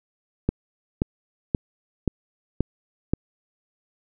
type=click train; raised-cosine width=3 ms; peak=-7 dBFS; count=6; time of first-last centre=0.49-3.136 s; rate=1.89 Hz; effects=none